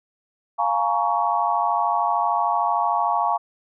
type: chord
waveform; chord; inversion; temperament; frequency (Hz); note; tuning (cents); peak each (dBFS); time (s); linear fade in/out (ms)
sine; Bb minor seventh; second; just; 699.2 / 839.1 / 932.3 / 1118.8; F5 / Ab5 / Bb5 / Db6; +2 / +18 / 0 / +16; -24; 0.58-3.38; 20
effects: none